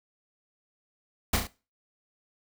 pink noise with echo, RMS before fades -24 dBFS, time 1.33-1.37 s, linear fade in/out 5 ms, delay 34 ms, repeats 3, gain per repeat -5 dB, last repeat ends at 1.472 s, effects noise-tail reverb RT60 0.3 s tail -18 dB re dry

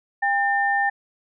sine tone pair together, 801.1 / 1800 Hz, G5 / A6, +37 / +39 cents, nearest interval octave + major second, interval 1402 cents, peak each -21 dBFS, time 0.22-0.9 s, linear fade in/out 10 ms, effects none

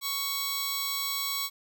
10% pulse tone pair together, 1108.7 / 3966 Hz, C#6 / B7, 0 / +7 cents, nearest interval octave + minor seventh, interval 2207 cents, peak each -24 dBFS, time 0.01-1.5 s, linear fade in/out 50 ms, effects none

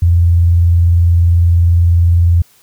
sine tone with vibrato, 85.7 Hz, F2, 32 cents flat, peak -6 dBFS, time 0.02-2.42 s, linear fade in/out 5 ms, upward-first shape square, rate 20 Hz, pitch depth 62 cents each way, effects white hiss -49 dBFS RMS until 2.62 s

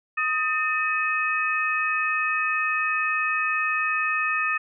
sine tone cluster, 1251 / 1801 / 2544 Hz, D#6 / A6 / D#7, +9 / +40 / +38 cents, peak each -26 dBFS, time 0.17-4.58 s, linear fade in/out 10 ms, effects none

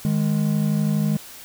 triangle tone pair together, 155.4 / 207.7 Hz, D#3 / G#3, -2 / 0 cents, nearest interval perfect fourth, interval 502 cents, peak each -19 dBFS, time 0.05-1.17 s, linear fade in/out 0 ms, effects white hiss -41 dBFS RMS until 1.44 s

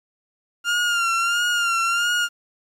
30% pulse tone with vibrato, 1396.9 Hz, F6, in tune, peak -16 dBFS, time 0.64-2.29 s, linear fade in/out 50 ms, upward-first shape sine, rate 1.5 Hz, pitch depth 51 cents each way, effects low-pass 9000 Hz 12 dB/octave + 9-bit

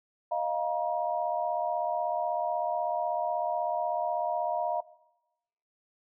sine chord, Eb suspended second, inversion none, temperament equal with one note detuned, 622.3 / 698.5 / 950.8 Hz, Eb5 / F5 / Bb5, 0 / 0 / +34 cents, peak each -32 / -30 / -32 dBFS, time 0.31-4.81 s, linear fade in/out 10 ms, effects noise-tail reverb RT60 0.9 s tail -19 dB re dry

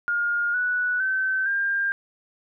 sine tone with pitch steps, 1419 / 1476.7 / 1536.7 / 1599.2 Hz, F6 / F#6 / G6 / G6, +27 / -4 / -35 / +34 cents, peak -21 dBFS, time 0.08-1.92 s, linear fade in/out 0 ms, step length 460 ms, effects none

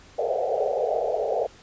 pink band-pass noise, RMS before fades -25 dBFS, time 0.18-1.47 s, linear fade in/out 10 ms, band 420 to 770 Hz, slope 96 dB/octave, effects pink hiss -51 dBFS RMS until 1.62 s + resampled to 16000 Hz

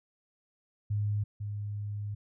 sine tone pair in turn, 103.83 / 103.3 Hz, G#2 / G#2, 0 / -9 cents, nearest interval unison, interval 9 cents, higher first, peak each -27 / -33 dBFS, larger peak first, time 0.9-1.24 / 1.4-2.15 s, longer second, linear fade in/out 10 ms, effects none

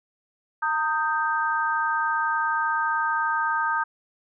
sine chord, Eb major, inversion second, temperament equal with one note detuned, 914.7 / 1244.5 / 1568 Hz, Bb5 / Eb6 / G6, -33 / 0 / 0 cents, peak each -26 dBFS, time 0.62-3.84 s, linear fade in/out 10 ms, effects none

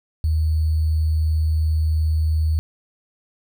sine tone with sample-and-hold, 78.6 Hz, D#2, 18 cents sharp, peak -16 dBFS, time 0.24-2.59 s, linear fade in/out 0 ms, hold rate 4410 Hz, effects none

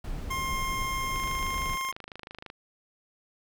brown noise, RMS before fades -35 dBFS, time 0.04-1.76 s, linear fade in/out 5 ms
25% pulse tone, 1062 Hz, C6, 25 cents sharp, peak -26 dBFS, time 0.3-1.92 s, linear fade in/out 10 ms
click train, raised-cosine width 0.3 ms, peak -25 dBFS, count 36, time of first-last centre 1.16-2.501 s, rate 26.1 Hz
effects none

